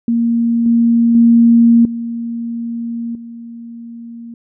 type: tone with level steps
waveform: sine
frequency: 233.1 Hz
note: A#3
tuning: in tune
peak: -11 / -8 / -5 / -19 / -28 dBFS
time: 0.08-4.34 s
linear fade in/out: 2 ms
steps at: 0.66 / 1.15 / 1.85 / 3.15 s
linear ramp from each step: 2 ms
effects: none